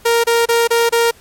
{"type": "tone bursts", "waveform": "sawtooth", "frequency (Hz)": 466.2, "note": "A#4", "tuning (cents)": 0, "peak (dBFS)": -7, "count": 5, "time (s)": [0.05, 1.112], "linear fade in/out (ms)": 10, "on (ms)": 190, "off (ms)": 28, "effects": ["pink hiss -46 dBFS RMS until 1.2 s", "MP3 64 kbps"]}